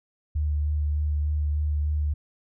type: tone with vibrato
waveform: sine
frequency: 74.7 Hz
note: D2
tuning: 30 cents sharp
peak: -22 dBFS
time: 0.35-2.14 s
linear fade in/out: 10 ms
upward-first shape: sine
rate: 3.3 Hz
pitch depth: 17 cents each way
effects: none